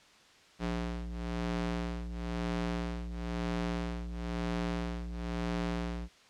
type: ring-modulated tone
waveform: sawtooth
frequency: 116.8 Hz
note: A#2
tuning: 4 cents sharp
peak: -26 dBFS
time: 0.59-6.09 s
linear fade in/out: 50 ms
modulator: 58.9 Hz
effects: white hiss -59 dBFS RMS until 6.29 s + low-pass 5000 Hz 12 dB/octave